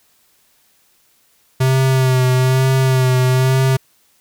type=tone with vibrato; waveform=square; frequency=130 Hz; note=C3; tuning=11 cents flat; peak=-12 dBFS; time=1.6-3.77 s; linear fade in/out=10 ms; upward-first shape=sine; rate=1.1 Hz; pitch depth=31 cents each way; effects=white hiss -57 dBFS RMS until 4.2 s